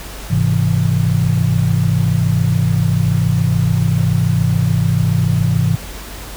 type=chord; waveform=sine; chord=Ab augmented; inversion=none; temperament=equal; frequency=103.83 / 130.81 / 164.81 Hz; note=Ab2 / C3 / E3; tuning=0 / 0 / 0 cents; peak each=-16 dBFS; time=0.3-5.76 s; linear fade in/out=10 ms; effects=added 50 Hz sine -31 dBFS peak until 6.36 s + pink hiss -32 dBFS RMS until 6.36 s